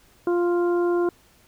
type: harmonic tone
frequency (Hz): 349.2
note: F4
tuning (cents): 0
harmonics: 1 / 2 / 3 / 4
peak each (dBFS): -19 / -32 / -33 / -36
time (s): 0.27-1.09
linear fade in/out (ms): 2
effects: pink hiss -57 dBFS RMS until 1.47 s